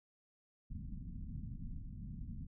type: low-pass noise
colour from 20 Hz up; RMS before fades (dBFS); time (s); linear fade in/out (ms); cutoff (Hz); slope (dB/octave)
pink; -45; 0.7-2.47; 10; 240; 48
effects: none